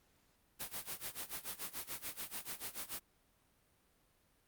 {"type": "noise with tremolo", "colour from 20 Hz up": "white", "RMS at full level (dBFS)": -41, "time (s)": [0.59, 3], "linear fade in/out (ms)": 20, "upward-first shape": "sine", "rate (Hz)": 6.9, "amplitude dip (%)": 90, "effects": ["pink hiss -73 dBFS RMS until 4.47 s", "Opus 48 kbps"]}